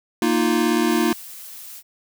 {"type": "chord", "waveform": "square", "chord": "Bb suspended fourth", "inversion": "none", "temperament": "equal", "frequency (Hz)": [233.1, 311.1, 349.2], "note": ["Bb3", "Eb4", "F4"], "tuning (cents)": [0, 0, 0], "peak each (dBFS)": -22, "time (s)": [0.22, 1.13], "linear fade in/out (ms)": 2}
{"type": "noise", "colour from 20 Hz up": "blue", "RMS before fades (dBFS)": -38, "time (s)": [0.87, 1.83], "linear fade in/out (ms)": 50}
{"effects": []}